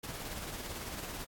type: noise with tremolo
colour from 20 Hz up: pink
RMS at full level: -40 dBFS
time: 0.03-1.25 s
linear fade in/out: 10 ms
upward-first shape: sine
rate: 18 Hz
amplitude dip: 40%
effects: AAC 64 kbps